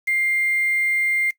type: tone with quantisation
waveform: sine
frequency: 2100 Hz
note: C7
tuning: 6 cents sharp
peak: -18 dBFS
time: 0.07-1.31 s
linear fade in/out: 10 ms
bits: 6
effects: noise-tail reverb RT60 0.1 s tail -19 dB re dry